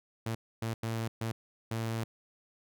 sawtooth tone bursts at uneven times, 113.3 Hz, A#2, 49 cents flat, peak -28 dBFS, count 5, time 0.26-0.35 / 0.62-0.74 / 0.83-1.08 / 1.21-1.32 / 1.71-2.04 s, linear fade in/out 5 ms, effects none

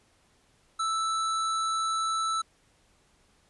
square tone, 1318.5 Hz, E6, in tune, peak -27 dBFS, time 0.79-2.42 s, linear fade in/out 10 ms, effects pink hiss -65 dBFS RMS until 3.49 s + resampled to 24000 Hz

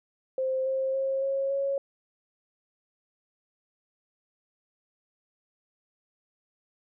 sine tone with pitch steps, 523.3 / 530.3 / 537.4 / 544.6 / 551.9 Hz, C5 / C5 / C5 / C#5 / C#5, 0 / +23 / +46 / -31 / -8 cents, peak -25 dBFS, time 0.38-1.78 s, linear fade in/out 2 ms, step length 280 ms, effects none

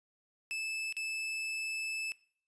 40% pulse tone with dropouts, 2623 Hz, E7, 9 cents flat, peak -33 dBFS, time 0.51-2.12 s, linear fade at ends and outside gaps 0 ms, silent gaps 0.925-0.967 s, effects noise-tail reverb RT60 0.5 s tail -20 dB re dry + resampled to 22050 Hz

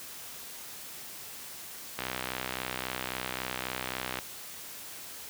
click train, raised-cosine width 0.3 ms, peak -16 dBFS, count 141, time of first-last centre 1.99-4.188 s, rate 63.7 Hz, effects white hiss -44 dBFS RMS until 5.29 s + high-pass 60 Hz 12 dB/octave

